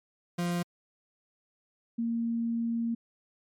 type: tone pair in turn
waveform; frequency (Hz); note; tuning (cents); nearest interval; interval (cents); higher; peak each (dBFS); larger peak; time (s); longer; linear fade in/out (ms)
40% pulse / sine; 174.2 / 231.6; F3 / A#3; -4 / -11; perfect fourth; 493; second; -27; neither; 0.38-0.63 / 1.98-2.95; second; 10
effects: MP3 64 kbps